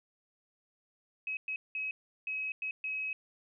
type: tone bursts at uneven times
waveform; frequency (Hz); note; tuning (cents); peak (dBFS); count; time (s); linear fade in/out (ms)
sine; 2553; D#7; +44; -33; 6; 1.27-1.37 / 1.48-1.56 / 1.75-1.91 / 2.27-2.52 / 2.62-2.71 / 2.84-3.13; 2
effects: none